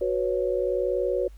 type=chord; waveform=sine; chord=F# suspended fourth; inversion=none; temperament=equal; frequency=370 / 493.9 / 554.4 Hz; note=F#4 / B4 / C#5; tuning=0 / 0 / 0 cents; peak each=-27 dBFS; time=0.01-1.28 s; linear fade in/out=5 ms; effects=added 50 Hz sine -42 dBFS peak until 1.37 s + pink hiss -62 dBFS RMS until 1.37 s